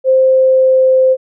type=tone with pitch glide; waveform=sine; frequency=523.3 to 520.3 Hz; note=C5 to C5; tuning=0 to -10 cents; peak=-6 dBFS; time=0.04-1.17 s; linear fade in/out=50 ms; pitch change=-10 cents; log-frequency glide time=0.26-0.98 s; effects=none